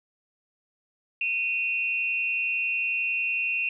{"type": "tone pair together", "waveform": "sine", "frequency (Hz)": [2499, 2730], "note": ["D#7", "F7"], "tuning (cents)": [7, -40], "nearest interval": "major second", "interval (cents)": 153, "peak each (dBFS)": -27, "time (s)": [1.21, 3.69], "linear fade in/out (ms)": 2, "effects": []}